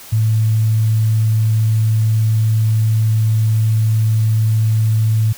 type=tone; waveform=sine; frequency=110 Hz; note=A2; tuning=in tune; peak=-11 dBFS; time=0.12-5.33 s; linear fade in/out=10 ms; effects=white hiss -37 dBFS RMS until 5.37 s